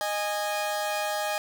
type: tone pair together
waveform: sawtooth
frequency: 618.1 / 825 Hz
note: D#5 / G#5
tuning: -12 / -12 cents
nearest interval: perfect fourth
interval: 500 cents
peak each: -26 dBFS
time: 0.01-1.38 s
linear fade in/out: 0 ms
effects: none